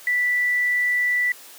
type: tone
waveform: sine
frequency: 1970 Hz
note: B6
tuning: 5 cents flat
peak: -18 dBFS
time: 0.07-1.32 s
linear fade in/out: 2 ms
effects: white hiss -44 dBFS RMS until 1.58 s + high-pass 300 Hz 12 dB/octave